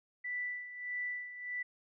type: tone with tremolo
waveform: sine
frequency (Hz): 1975.5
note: B6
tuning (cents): 0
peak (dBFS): -34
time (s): 0.24-1.63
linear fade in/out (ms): 10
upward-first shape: sine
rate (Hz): 1.6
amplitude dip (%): 70
effects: none